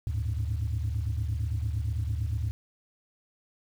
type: tone cluster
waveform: sine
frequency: 75.3 / 102.3 / 111.1 Hz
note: D2 / G#2 / A2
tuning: +44 / -26 / +17 cents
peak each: -29 / -31 / -31 dBFS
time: 0.07-2.51 s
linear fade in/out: 0 ms
effects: tanh soft clip ceiling -22 dBFS + 9-bit